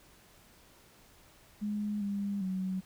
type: tone with pitch steps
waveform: sine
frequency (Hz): 208.5 / 201 / 187.6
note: G#3 / G3 / F#3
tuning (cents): +7 / +44 / +24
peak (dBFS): -31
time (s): 1.61-2.81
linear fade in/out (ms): 20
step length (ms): 400
effects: pink hiss -60 dBFS RMS until 2.85 s